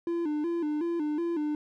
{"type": "tone with vibrato", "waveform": "triangle", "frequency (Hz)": 319.5, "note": "D#4", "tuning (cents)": 46, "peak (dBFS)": -25, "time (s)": [0.07, 1.55], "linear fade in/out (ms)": 2, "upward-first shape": "square", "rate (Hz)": 2.7, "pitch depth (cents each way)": 110, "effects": []}